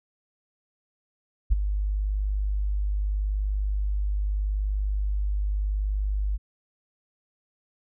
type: tone with ADSR envelope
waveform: sine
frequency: 50.4 Hz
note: G1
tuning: 49 cents sharp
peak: -13 dBFS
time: 1.5-6.38 s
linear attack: 24 ms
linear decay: 14 ms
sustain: -10 dB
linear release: 29 ms
effects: none